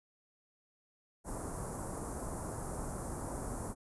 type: band-stop noise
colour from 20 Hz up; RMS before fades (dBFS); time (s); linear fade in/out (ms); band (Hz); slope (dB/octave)
pink; -40; 1.24-3.75; 50; 1200 to 8400; 24
effects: resampled to 24000 Hz